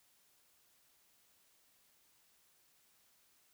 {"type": "silence", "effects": ["white hiss -71 dBFS RMS until 3.53 s"]}